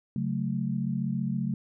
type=chord; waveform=sine; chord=F# minor; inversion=second; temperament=equal; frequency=138.59 / 185 / 220 Hz; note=C#3 / F#3 / A3; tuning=0 / 0 / 0 cents; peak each=-31 dBFS; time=0.16-1.54 s; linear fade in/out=2 ms; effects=none